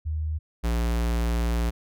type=tone pair in turn; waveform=sine / square; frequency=77.78 / 58.17 Hz; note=D#2 / A#1; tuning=0 / -3 cents; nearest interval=perfect fourth; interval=503 cents; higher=first; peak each=-25 / -23 dBFS; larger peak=second; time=0.05-0.39 / 0.63-1.71 s; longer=second; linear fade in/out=20 ms; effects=none